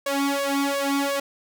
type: tone with flanger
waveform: sawtooth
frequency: 279.1 Hz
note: C#4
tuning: 12 cents sharp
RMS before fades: -24 dBFS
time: 0.06-1.2 s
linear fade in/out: 5 ms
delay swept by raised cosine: 1.8 to 2.74 ms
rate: 2.8 Hz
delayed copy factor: +0.9
effects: none